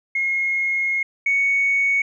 sine tone pair in turn, 2155 / 2225 Hz, C#7 / C#7, -49 / +6 cents, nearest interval minor second, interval 55 cents, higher second, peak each -18 / -15 dBFS, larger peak second, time 0.15-1.03 / 1.26-2.02 s, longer first, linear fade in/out 5 ms, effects tanh soft clip ceiling -11 dBFS

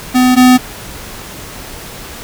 square tone pair in turn, 252.4 / 252.4 Hz, B3 / B3, +38 / +38 cents, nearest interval unison, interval 0 cents, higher neither, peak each -7 / -4 dBFS, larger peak second, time 0.14-0.36 / 0.36-0.58 s, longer neither, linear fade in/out 20 ms, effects pink hiss -29 dBFS RMS until 2.23 s

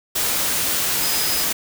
sine tone in noise, 5030 Hz, D#8, 18 cents sharp, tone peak -26 dBFS, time 1.02-1.44 s, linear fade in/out 10 ms, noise white, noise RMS -21 dBFS, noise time 0.15-1.53 s, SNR -8 dB, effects none

